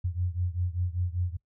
sine beating tone pair, 87.31 / 92.41 Hz, F2 / F#2, 0 / -2 cents, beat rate 5.1 Hz, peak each -29 / -31 dBFS, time 0.04-1.37 s, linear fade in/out 10 ms, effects noise-tail reverb RT60 0.1 s tail -22 dB re dry

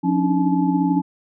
sine tone cluster, 177.4 / 276.2 / 294.2 / 307.9 / 860 Hz, F3 / C#4 / D4 / D#4 / A5, +27 / -6 / +3 / -18 / -40 cents, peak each -21 / -19 / -25 / -25 / -26 dBFS, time 0.03-1.02 s, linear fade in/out 20 ms, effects none

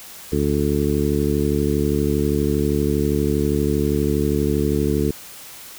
harmonic tone, 72.5 Hz, D2, 22 cents flat, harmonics 1 / 2 / 3 / 4 / 5 / 6, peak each -24 / -24 / -24 / -24 / -24 / -24 dBFS, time 0.32-5.11 s, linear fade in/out 5 ms, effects white hiss -39 dBFS RMS until 5.78 s

